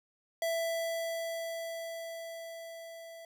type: tone with level ramp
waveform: square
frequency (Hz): 663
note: E5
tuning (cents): +10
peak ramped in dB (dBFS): -30 to -47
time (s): 0.42-3.25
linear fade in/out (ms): 2
effects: none